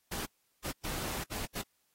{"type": "noise bursts at uneven times", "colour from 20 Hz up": "pink", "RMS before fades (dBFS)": -38, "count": 5, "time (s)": [[0.11, 0.26], [0.64, 0.72], [0.84, 1.24], [1.31, 1.46], [1.55, 1.62]], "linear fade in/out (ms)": 10, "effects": ["white hiss -75 dBFS RMS until 1.94 s", "AAC 48 kbps"]}